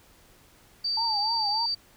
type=tone; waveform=sine; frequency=4633 Hz; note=D8; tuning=24 cents flat; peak=-25 dBFS; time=0.84-1.75 s; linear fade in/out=10 ms
type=tone with vibrato; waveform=sine; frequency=870 Hz; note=A5; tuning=20 cents flat; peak=-28 dBFS; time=0.97-1.66 s; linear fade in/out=5 ms; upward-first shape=triangle; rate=3.4 Hz; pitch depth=140 cents each way
effects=pink hiss -57 dBFS RMS until 1.96 s